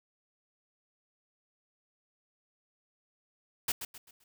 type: noise with echo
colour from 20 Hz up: white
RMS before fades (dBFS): -30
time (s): 3.68-3.72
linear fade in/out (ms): 5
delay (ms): 130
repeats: 4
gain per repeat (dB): -9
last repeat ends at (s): 4.24
effects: none